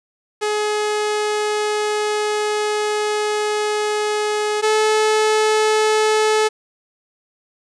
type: tone pair in turn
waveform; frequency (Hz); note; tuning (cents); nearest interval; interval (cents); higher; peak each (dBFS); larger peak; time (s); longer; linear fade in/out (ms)
sawtooth; 422 / 431.6; G#4 / A4; +28 / -33; unison; 39; second; -14 / -10; second; 0.41-4.62 / 4.62-6.49; first; 20
effects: resampled to 22050 Hz + 7-bit

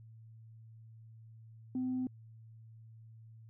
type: tone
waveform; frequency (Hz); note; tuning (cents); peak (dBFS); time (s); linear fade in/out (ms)
sine; 255.4; C4; -42; -31; 1.75-2.07; 2
effects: tanh soft clip ceiling -29 dBFS + added 112 Hz sine -52 dBFS peak until 3.49 s

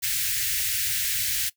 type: band-stop noise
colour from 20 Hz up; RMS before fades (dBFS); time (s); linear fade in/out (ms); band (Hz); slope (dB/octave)
white; -26; 0.02-1.5; 20; 130 to 1600; 48
effects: noise-tail reverb RT60 0.1 s tail -19 dB re dry

